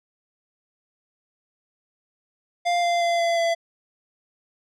square tone with pitch steps, 698.5 / 692.1 / 685.7 / 679.4 / 673.1 Hz, F5 / F5 / F5 / F5 / E5, 0 / -16 / -32 / -48 / +36 cents, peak -20 dBFS, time 2.65-3.55 s, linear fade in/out 20 ms, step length 180 ms, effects low-pass 6000 Hz 12 dB/octave

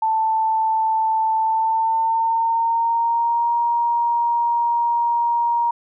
sine tone with pitch glide, 884 to 942 Hz, A5 to A#5, +8 to +18 cents, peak -16 dBFS, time 0.02-5.71 s, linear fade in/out 5 ms, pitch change +110 cents, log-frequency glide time 1.38-3.53 s, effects none

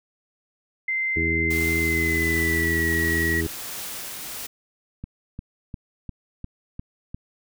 sine tone with pitch glide, 2079 to 1917.5 Hz, C7 to A#6, -12 to +48 cents, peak -22 dBFS, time 0.88-3.41 s, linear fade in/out 5 ms, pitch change -140 cents, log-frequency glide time 1.77-2.9 s
harmonic tone, 82.1 Hz, E2, 6 cents flat, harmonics 1 / 2 / 3 / 4 / 5, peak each -27 / -32 / -33 / -28 / -31 dBFS, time 1.16-3.47 s, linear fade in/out 5 ms
white noise with tremolo, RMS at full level -33 dBFS, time 1.5-4.47 s, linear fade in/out 10 ms, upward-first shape triangle, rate 1.4 Hz, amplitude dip 25%
click train, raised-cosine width 5 ms, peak -21 dBFS, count 7, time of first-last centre 5.04-7.145 s, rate 2.85 Hz
effects none

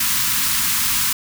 white band-stop noise, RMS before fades -19 dBFS, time 0-1.13 s, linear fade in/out 5 ms, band 280 to 910 Hz, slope 96 dB/octave, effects none

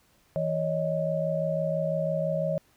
sine tone cluster, 162.9 / 559 / 625 Hz, E3 / C#5 / D#5, -20 / +14 / +8 cents, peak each -30 / -29 / -29 dBFS, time 0.36-2.58 s, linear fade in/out 0 ms, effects pink hiss -64 dBFS RMS until 2.76 s

